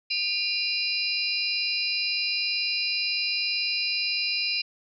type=tone cluster; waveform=sine; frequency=2420 / 2778 / 4072 / 4779 / 5080 Hz; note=D#7 / F7 / C8 / D8 / D#8; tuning=-49 / -10 / -48 / +29 / +35 cents; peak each=-31 dBFS; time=0.1-4.62 s; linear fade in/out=10 ms; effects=none